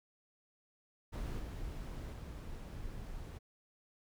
brown noise with level steps, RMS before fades -40 / -43 / -45 dBFS, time 1.12-3.39 s, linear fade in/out 20 ms, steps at 1.38 / 2.12 s, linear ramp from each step 20 ms, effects none

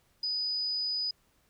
sine tone, 4975 Hz, D#8, 1 cent flat, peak -29 dBFS, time 0.23-1.11 s, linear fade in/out 5 ms, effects pink hiss -69 dBFS RMS until 1.49 s

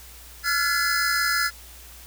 square tone cluster, 1368 / 1428 / 1702 / 2027 / 5040 Hz, F6 / F6 / G#6 / B6 / D#8, -36 / +38 / +42 / +45 / +21 cents, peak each -27 / -29 / -26 / -31 / -29 dBFS, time 0.43-1.51 s, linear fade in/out 50 ms, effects added 60 Hz sine -46 dBFS peak until 2.06 s + white hiss -46 dBFS RMS until 2.06 s

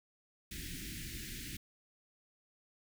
pink band-stop noise, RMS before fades -44 dBFS, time 0.51-1.57 s, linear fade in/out 5 ms, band 350 to 1700 Hz, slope 48 dB/octave, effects none

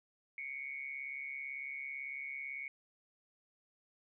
sine tone with amplitude modulation, 2217 Hz, C#7, in tune, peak -37 dBFS, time 0.38-2.68 s, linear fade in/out 2 ms, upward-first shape sine, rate 138 Hz, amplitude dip 70%, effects none

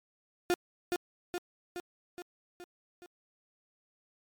35% pulse tone with echo, 353.9 Hz, F4, 23 cents sharp, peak -23 dBFS, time 0.5-0.54 s, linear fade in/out 0 ms, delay 420 ms, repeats 6, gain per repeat -4 dB, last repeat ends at 3.06 s, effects MP3 96 kbps

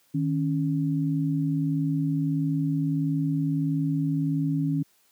sine tone pair together, 155.46 / 277 Hz, D#3 / C#4, -1 / -1 cents, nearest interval minor seventh, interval 1000 cents, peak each -24 / -26 dBFS, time 0.14-4.83 s, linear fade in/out 10 ms, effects white hiss -64 dBFS RMS until 5.11 s + high-pass 100 Hz 12 dB/octave

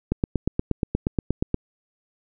click train, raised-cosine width 3 ms, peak -8 dBFS, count 13, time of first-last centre 0.12-1.543 s, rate 8.43 Hz, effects none

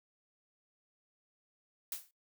blue noise with exponential decay, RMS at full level -35 dBFS, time 1.92-2.11 s, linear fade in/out 2 ms, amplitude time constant 40 ms, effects noise-tail reverb RT60 0.2 s tail -26 dB re dry

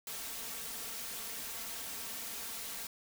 white noise with comb filter, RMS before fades -42 dBFS, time 0.07-2.87 s, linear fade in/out 2 ms, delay 4.4 ms, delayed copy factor +0.6, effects none

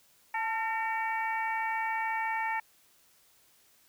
harmonic tone with a mistuned harmonic, 455.2 Hz, A#4, 41 cents flat, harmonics 2 / 3 / 4 / 5 / 6, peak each -31 / -43 / -35 / -37 / -49 dBFS, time 0.34-2.6 s, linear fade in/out 5 ms, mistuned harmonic 2, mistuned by -45 cents, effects white hiss -64 dBFS RMS until 3.88 s

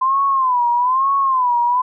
sine tone with vibrato, 1027 Hz, C6, 33 cents flat, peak -13 dBFS, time 0.01-1.82 s, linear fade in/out 10 ms, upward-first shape sine, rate 1.1 Hz, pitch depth 130 cents each way, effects none

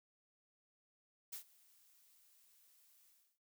blue noise with ADSR envelope, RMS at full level -45 dBFS, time 1.32-3.39 s, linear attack 13 ms, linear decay 100 ms, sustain -24 dB, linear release 310 ms, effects noise-tail reverb RT60 0.1 s tail -23 dB re dry

